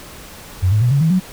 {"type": "tone with pitch steps", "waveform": "sine", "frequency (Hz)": [92.5, 106.25, 122.05, 140.2, 161.05, 185], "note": ["F#2", "G#2", "B2", "C#3", "E3", "F#3"], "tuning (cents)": [0, 40, -20, 20, -40, 0], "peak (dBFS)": -11, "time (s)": [0.62, 1.202], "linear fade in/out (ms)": 20, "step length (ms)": 97, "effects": ["pink hiss -37 dBFS RMS until 1.32 s"]}